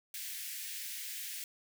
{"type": "high-pass noise", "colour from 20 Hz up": "white", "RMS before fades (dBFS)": -42, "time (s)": [0.14, 1.44], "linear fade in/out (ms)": 2, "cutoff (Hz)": 1700, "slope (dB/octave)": 48, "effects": []}